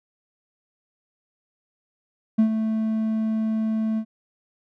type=tone with ADSR envelope; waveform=triangle; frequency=220 Hz; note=A3; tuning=in tune; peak=-10 dBFS; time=2.38-4.05 s; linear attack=14 ms; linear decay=89 ms; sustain=-9 dB; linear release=71 ms; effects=tanh soft clip ceiling -7 dBFS